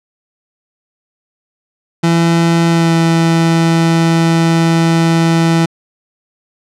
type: tone with pitch glide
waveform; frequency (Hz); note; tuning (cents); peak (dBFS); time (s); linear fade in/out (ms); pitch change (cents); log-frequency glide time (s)
30% pulse; 167.5 to 165.29; E3 to E3; +28 to +5; -6; 2.03-5.66; 10; -23; 2.69-2.93
effects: low-pass 8000 Hz 12 dB/octave